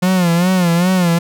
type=tone with vibrato; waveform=45% pulse; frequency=177.5 Hz; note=F3; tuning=28 cents sharp; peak=-11 dBFS; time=0.02-1.19 s; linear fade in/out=10 ms; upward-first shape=sine; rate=2.5 Hz; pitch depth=96 cents each way; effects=none